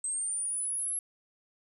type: linear sweep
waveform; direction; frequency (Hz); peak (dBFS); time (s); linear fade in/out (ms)
sine; up; 8180 to 11180; -30; 0.04-0.99; 2
effects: none